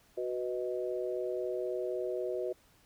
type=chord; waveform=sine; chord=B major; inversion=second; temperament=equal with one note detuned; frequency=370 / 493.9 / 624.8 Hz; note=F#4 / B4 / D#5; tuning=0 / 0 / +7 cents; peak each=-35 / -37 / -38 dBFS; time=0.17-2.53 s; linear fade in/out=10 ms; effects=pink hiss -65 dBFS RMS until 2.85 s

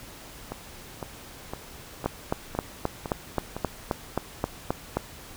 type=two click trains; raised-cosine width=1 ms; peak=-10 / -18 dBFS; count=12 / 7; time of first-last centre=2.06-4.97 / 0.52-3.566 s; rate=3.78 / 1.97 Hz; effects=pink hiss -45 dBFS RMS until 5.36 s

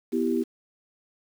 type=chord; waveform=sine; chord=E minor; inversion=second; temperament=equal; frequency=246.9 / 329.6 / 392 Hz; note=B3 / E4 / G4; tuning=0 / 0 / 0 cents; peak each=-26 / -27 / -27 dBFS; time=0.12-0.44 s; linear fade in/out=20 ms; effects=8-bit

